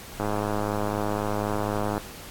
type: click train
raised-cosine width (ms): 1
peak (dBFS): -13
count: 186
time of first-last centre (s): 0.2-1.979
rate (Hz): 104
effects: pink hiss -42 dBFS RMS until 2.3 s + AAC 64 kbps